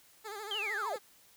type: tone with vibrato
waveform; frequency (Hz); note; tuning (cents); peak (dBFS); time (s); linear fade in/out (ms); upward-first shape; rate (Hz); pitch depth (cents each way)
15% pulse; 418.2; G#4; +12; -34; 0.24-0.99; 20; sine; 13; 95
type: linear sweep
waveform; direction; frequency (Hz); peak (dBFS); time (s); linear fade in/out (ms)
sine; down; 3243 to 440; -33; 0.51-0.96; 2
effects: white hiss -62 dBFS RMS until 1.36 s